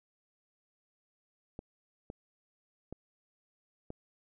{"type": "clicks", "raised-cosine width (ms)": 2, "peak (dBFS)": -28, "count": 4, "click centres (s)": [1.591, 2.101, 2.926, 3.904], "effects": []}